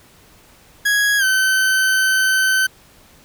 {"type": "tone with pitch glide", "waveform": "40% pulse", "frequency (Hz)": [1661.2, 1532.2], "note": ["G#6", "G6"], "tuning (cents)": [0, -40], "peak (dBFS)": -13, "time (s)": [0.85, 2.67], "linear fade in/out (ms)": 10, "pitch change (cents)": -140, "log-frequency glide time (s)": [1.18, 1.24], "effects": ["pink hiss -49 dBFS RMS until 3.24 s"]}